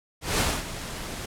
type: noise with ADSR envelope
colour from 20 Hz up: pink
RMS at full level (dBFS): -22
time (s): 0.21-1.26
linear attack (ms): 180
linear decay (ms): 240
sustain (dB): -13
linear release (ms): 8
effects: low-pass 11000 Hz 12 dB/octave